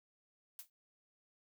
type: noise with exponential decay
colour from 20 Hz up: blue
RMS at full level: -44 dBFS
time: 0.59-0.7 s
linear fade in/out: 1 ms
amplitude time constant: 22 ms
effects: none